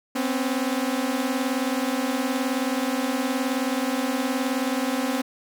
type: beating tone pair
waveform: sawtooth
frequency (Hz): 251.3 / 270.3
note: B3 / C#4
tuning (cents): +30 / -44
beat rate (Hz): 19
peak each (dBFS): -22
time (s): 0.15-5.22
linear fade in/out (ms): 10
effects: none